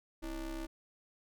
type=ring-modulated tone; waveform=square; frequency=146.6 Hz; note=D3; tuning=3 cents flat; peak=-36 dBFS; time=0.22-0.67 s; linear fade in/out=20 ms; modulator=180 Hz; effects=none